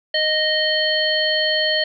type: harmonic tone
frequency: 620 Hz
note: D#5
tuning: 6 cents flat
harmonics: 1 / 3 / 5 / 7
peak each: -22 / -22 / -22 / -22 dBFS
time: 0.14-1.84 s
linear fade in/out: 5 ms
effects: none